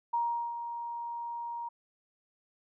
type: tone with ADSR envelope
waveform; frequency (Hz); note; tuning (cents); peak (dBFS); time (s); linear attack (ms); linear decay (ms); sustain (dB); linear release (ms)
sine; 941; A#5; +16; -26; 0.13-1.69; 10; 390; -9; 10
effects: none